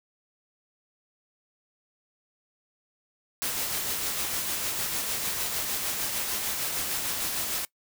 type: noise with tremolo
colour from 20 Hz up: white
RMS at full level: -29 dBFS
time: 3.42-7.65 s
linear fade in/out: 0 ms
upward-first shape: sine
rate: 6.6 Hz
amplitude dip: 30%
effects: noise-tail reverb RT60 0.1 s tail -22 dB re dry